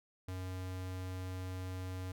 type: tone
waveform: square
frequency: 92.5 Hz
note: F#2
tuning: in tune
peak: -40 dBFS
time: 0.28-2.12 s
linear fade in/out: 5 ms
effects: none